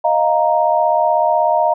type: chord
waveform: sine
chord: Eb suspended second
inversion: none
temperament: equal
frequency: 622.3 / 698.5 / 932.3 Hz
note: Eb5 / F5 / Bb5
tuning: 0 / 0 / 0 cents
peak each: -16 dBFS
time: 0.04-1.74 s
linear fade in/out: 10 ms
effects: none